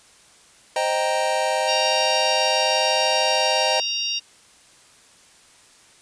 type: chord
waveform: square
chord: C minor seventh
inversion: none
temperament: equal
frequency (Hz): 523.3 / 622.3 / 784 / 932.3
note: C5 / Eb5 / G5 / Bb5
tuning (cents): 0 / 0 / 0 / 0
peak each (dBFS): -27 / -25 / -26 / -27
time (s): 0.76-3.8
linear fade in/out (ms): 2
type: harmonic tone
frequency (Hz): 932.3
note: A#5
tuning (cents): 0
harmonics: 3 / 4 / 5 / 6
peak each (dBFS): -26 / -30 / -30 / -28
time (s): 1.67-4.2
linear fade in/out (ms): 20
effects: white hiss -52 dBFS RMS until 6.01 s + resampled to 22050 Hz